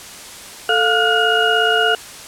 sine tone cluster, 441.6 / 704 / 1410 / 1467 / 2872 Hz, A4 / F5 / F6 / F#6 / F7, +6 / +14 / +16 / -15 / +48 cents, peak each -19 dBFS, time 0.69-1.95 s, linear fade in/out 2 ms, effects white hiss -35 dBFS RMS until 2.27 s + low-pass 10000 Hz 12 dB/octave

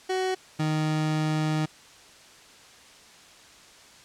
30% pulse tone pair in turn, 373.9 / 154.95 Hz, F#4 / D#3, +18 / -7 cents, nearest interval octave + minor third, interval 1525 cents, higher first, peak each -22 / -21 dBFS, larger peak second, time 0.09-0.35 / 0.59-1.66 s, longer second, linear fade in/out 10 ms, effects white hiss -51 dBFS RMS until 4.04 s + low-pass 7000 Hz 12 dB/octave

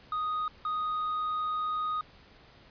triangle tone pair in turn, 1244.5 / 1244.5 Hz, D#6 / D#6, 0 / 0 cents, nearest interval unison, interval 0 cents, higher neither, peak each -27 / -27 dBFS, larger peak neither, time 0.12-0.48 / 0.65-2.01 s, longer second, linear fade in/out 2 ms, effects pink hiss -56 dBFS RMS until 2.7 s + resampled to 11025 Hz

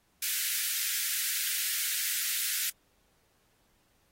white high-pass noise, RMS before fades -31 dBFS, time 0.22-2.7 s, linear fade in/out 5 ms, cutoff 1500 Hz, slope 48 dB/octave, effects pink hiss -70 dBFS RMS until 4.11 s + AAC 48 kbps

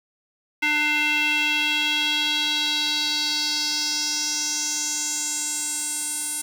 square tone with band-pass filter sweep, 299.2 Hz, D4, 32 cents sharp, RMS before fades -24 dBFS, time 0.62-6.42 s, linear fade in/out 10 ms, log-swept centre 2300 to 9500 Hz, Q 3.9, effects 7-bit

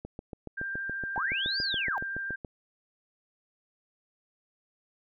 click train, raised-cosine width 2 ms, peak -25 dBFS, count 18, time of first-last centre 0.05-2.448 s, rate 7.09 Hz
sine tone with vibrato, 1586 Hz, G6, 20 cents sharp, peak -32 dBFS, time 0.57-2.36 s, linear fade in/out 10 ms, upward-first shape triangle, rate 13 Hz, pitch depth 11 cents each way
sine linear two-way sweep, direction up then down, 723 to 4978 to 723 Hz, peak -29 dBFS, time 1.16-1.98 s, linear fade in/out 0 ms, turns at 1.61 s
effects none

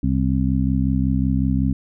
harmonic tone, 65.41 Hz, C2, in tune, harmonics 1 / 2 / 3 / 4, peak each -22 / -22 / -22 / -22 dBFS, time 0.03-1.73 s, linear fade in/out 5 ms, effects none

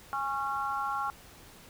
harmonic tone, 274.5 Hz, C#4, 17 cents flat, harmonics 3 / 4 / 5, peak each -34 / -34 / -34 dBFS, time 0.13-1.1 s, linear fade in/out 0 ms, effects pink hiss -53 dBFS RMS until 1.69 s

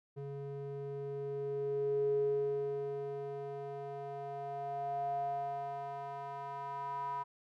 square tone with band-pass filter sweep, 140 Hz, C#3, 18 cents sharp, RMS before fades -38 dBFS, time 0.16-7.24 s, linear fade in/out 20 ms, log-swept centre 300 to 1000 Hz, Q 8.6, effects none

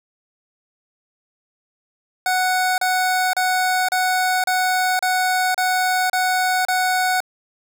25% pulse tone bursts, 740 Hz, F#5, in tune, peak -13 dBFS, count 9, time 2.26-7.204 s, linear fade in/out 2 ms, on 520 ms, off 33 ms, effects none

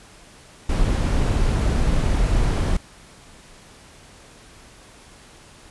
brown noise, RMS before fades -19 dBFS, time 0.69-2.77 s, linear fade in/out 5 ms, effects pink hiss -47 dBFS RMS until 5.7 s + resampled to 24000 Hz

